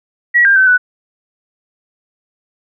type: tone with pitch steps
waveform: sine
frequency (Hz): 1922 / 1597 / 1532 / 1487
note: B6 / G6 / G6 / F#6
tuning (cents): -48 / +32 / -40 / +8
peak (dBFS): -6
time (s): 0.34-0.78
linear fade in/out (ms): 20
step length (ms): 110
effects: none